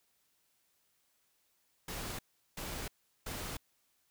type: noise bursts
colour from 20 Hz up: pink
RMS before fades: -41 dBFS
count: 3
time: 1.88-3.57 s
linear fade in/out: 5 ms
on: 310 ms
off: 380 ms
effects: white hiss -75 dBFS RMS until 4.1 s